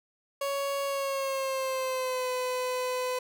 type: tone with pitch glide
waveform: 30% pulse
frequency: 557 to 504.9 Hz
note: C#5 to B4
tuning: +8 to +38 cents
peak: -26 dBFS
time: 0.41-3.19 s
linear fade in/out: 5 ms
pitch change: -170 cents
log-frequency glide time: 0.85-2.3 s
effects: none